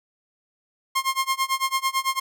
sawtooth tone with tremolo, 1065 Hz, C6, 30 cents sharp, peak -15 dBFS, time 0.95-2.2 s, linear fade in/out 10 ms, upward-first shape sine, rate 9 Hz, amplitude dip 95%, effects none

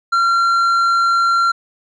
sine tone with tanh clipping, 1372 Hz, F6, 31 cents flat, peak -13 dBFS, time 0.12-1.52 s, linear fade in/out 10 ms, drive 7 dB, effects none

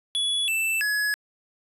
square tone with pitch steps, 3396 / 2655 / 1688 Hz, G#7 / E7 / G#6, +38 / +12 / +28 cents, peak -23 dBFS, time 0.15-1.14 s, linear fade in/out 0 ms, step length 330 ms, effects resampled to 32000 Hz

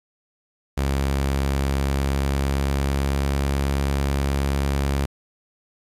sawtooth tone with pitch glide, 68.6 to 69.32 Hz, C#2 to C#2, -17 to +1 cents, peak -16 dBFS, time 0.77-5.06 s, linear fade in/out 10 ms, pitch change +18 cents, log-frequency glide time 1.74-3.52 s, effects resampled to 32000 Hz + 8-bit

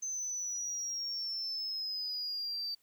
sine exponential sweep, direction down, 6200 to 4624 Hz, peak -33 dBFS, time 0.02-2.75 s, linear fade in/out 10 ms, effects tanh soft clip ceiling -32 dBFS + white hiss -72 dBFS RMS until 2.82 s

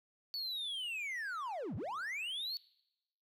triangle linear two-way sweep, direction down then up, 4504 to 81 to 4504 Hz, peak -36 dBFS, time 0.34-2.57 s, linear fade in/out 0 ms, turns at 1.76 s, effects noise-tail reverb RT60 0.9 s tail -23 dB re dry

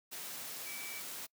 sine tone in noise, 2300 Hz, D7, 37 cents flat, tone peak -46 dBFS, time 0.65-1.01 s, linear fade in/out 20 ms, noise white, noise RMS -44 dBFS, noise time 0.11-1.27 s, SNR -5 dB, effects noise-tail reverb RT60 0.1 s tail -25 dB re dry + high-pass 150 Hz 12 dB/octave

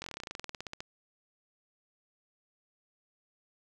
slowing click train, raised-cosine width 0.2 ms, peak -22 dBFS, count 20, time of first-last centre 0.02-0.805 s, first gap 21 ms, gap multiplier 1.07, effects none

